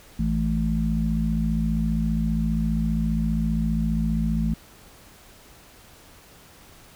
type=harmonic tone; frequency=55 Hz; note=A1; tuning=in tune; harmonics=1 / 3 / 4; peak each=-25 / -25 / -25 dBFS; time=0.19-4.54 s; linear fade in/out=5 ms; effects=pink hiss -50 dBFS RMS until 6.95 s